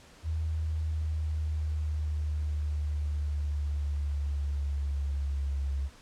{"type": "exponential sweep", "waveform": "sine", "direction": "down", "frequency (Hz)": [79.8, 68.7], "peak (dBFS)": -28, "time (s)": [0.23, 5.9], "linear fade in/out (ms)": 50, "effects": ["pink hiss -55 dBFS RMS until 6.01 s", "low-pass 8000 Hz 12 dB/octave"]}